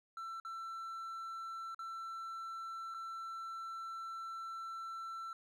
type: tone with dropouts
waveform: triangle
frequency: 1340 Hz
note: E6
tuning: 28 cents sharp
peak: -40 dBFS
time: 0.17-5.33 s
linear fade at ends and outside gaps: 2 ms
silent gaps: 0.4-0.449 / 1.746-1.791 / 2.941-2.945 s
effects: none